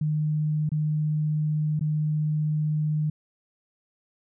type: tone with dropouts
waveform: sine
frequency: 152.6 Hz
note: D#3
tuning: 33 cents flat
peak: -22 dBFS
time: 0.01-3.1 s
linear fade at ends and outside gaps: 5 ms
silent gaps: 0.692-0.717 / 1.794-1.809 s
effects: none